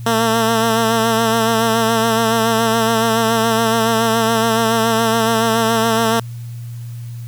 10% pulse tone with vibrato, 226 Hz, A3, 47 cents sharp, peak -5 dBFS, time 0.06-6.2 s, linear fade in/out 5 ms, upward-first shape sine, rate 7.1 Hz, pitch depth 37 cents each way, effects added 118 Hz sine -26 dBFS peak until 7.27 s + white hiss -47 dBFS RMS until 7.27 s

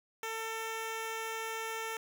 10% pulse tone, 447.7 Hz, A4, 30 cents sharp, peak -28 dBFS, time 0.23-1.97 s, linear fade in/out 2 ms, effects none

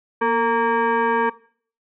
sine tone with frequency modulation, 236.5 Hz, A#3, 25 cents sharp, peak -16 dBFS, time 0.21-1.3 s, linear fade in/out 10 ms, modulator 692 Hz, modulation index 1.9, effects noise-tail reverb RT60 0.5 s tail -20 dB re dry

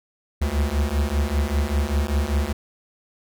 square beating tone pair, 69.3 / 74.4 Hz, C#2 / D2, 0 / +23 cents, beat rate 5.1 Hz, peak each -24 / -23 dBFS, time 0.41-2.53 s, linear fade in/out 10 ms, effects none

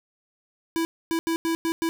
square tone bursts at uneven times, 329.6 Hz, E4, in tune, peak -23 dBFS, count 6, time 0.76-0.85 / 1.11-1.19 / 1.27-1.36 / 1.45-1.55 / 1.65-1.72 / 1.82-1.89 s, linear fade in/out 0 ms, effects none

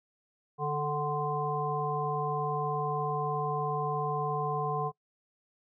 harmonic tone with a mistuned harmonic, 148.6 Hz, D3, 21 cents sharp, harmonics 1 / 3 / 5 / 7, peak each -34 / -34 / -34 / -34 dBFS, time 0.58-4.92 s, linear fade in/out 50 ms, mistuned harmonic 3, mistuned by -24 cents, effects noise-tail reverb RT60 0.1 s tail -22 dB re dry

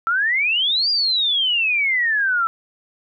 sine exponential two-way sweep, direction up then down, 1318.5 to 4881 to 1318.5 Hz, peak -16 dBFS, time 0.07-2.47 s, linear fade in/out 0 ms, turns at 0.9 s, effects none

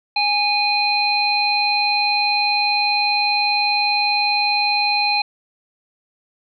harmonic tone, 825 Hz, G#5, 12 cents flat, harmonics 1 / 3 / 5, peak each -20 / -20 / -20 dBFS, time 0.16-5.22 s, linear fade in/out 5 ms, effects none

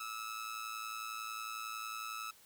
sawtooth tone with amplitude modulation, 1300 Hz, E6, 24 cents flat, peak -34 dBFS, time 0-2.31 s, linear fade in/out 5 ms, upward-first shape sine, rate 111 Hz, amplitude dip 65%, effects white hiss -62 dBFS RMS until 2.45 s

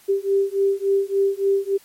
sine beating tone pair, 392 / 395.5 Hz, G4 / G4, 0 / +15 cents, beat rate 3.5 Hz, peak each -20 dBFS, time 0.08-1.78 s, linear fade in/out 20 ms, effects white hiss -52 dBFS RMS until 1.84 s + MP3 64 kbps

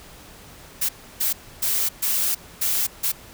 blue noise bursts at uneven times, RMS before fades -22 dBFS, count 6, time 0.81-0.89 / 1.2-1.33 / 1.62-1.89 / 2.02-2.35 / 2.61-2.87 / 3.03-3.12 s, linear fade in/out 10 ms, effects pink hiss -45 dBFS RMS until 3.33 s

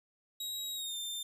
sawtooth tone with pitch glide, 3826 to 3590 Hz, A#7 to A7, +44 to +34 cents, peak -34 dBFS, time 0.4-1.23 s, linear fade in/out 5 ms, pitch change -110 cents, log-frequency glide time 0.74-0.97 s, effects none

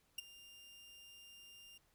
sawtooth tone with ADSR envelope, 2800 Hz, F7, 4 cents sharp, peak -34 dBFS, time 0.18-1.78 s, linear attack 6 ms, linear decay 16 ms, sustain -19 dB, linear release 7 ms, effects pink hiss -75 dBFS RMS until 1.94 s

